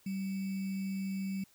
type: tone with sample-and-hold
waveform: sine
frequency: 193 Hz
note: G3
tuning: 27 cents flat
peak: -33 dBFS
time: 0.06-1.44 s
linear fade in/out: 5 ms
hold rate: 2450 Hz
effects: white hiss -65 dBFS RMS until 1.54 s